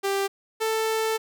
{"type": "tone pair in turn", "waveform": "sawtooth", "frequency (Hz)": [394, 442.3], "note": ["G4", "A4"], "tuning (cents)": [9, 9], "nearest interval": "major second", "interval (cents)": 200, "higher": "second", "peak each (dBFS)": -19, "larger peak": "neither", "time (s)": [[0.03, 0.28], [0.6, 1.18]], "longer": "second", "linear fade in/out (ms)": 20, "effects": []}